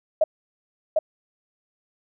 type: tone with echo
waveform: sine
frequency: 628 Hz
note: D#5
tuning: 16 cents sharp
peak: -14 dBFS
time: 0.21-0.24 s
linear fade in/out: 5 ms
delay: 750 ms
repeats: 1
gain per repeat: -2 dB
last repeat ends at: 0.99 s
effects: none